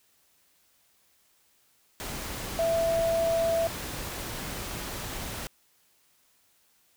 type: tone in noise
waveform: sine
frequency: 664 Hz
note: E5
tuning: 12 cents sharp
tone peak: -23 dBFS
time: 2.59-3.67 s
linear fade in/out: 0 ms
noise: pink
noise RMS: -36 dBFS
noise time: 2-5.47 s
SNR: +10 dB
effects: white hiss -66 dBFS RMS until 6.96 s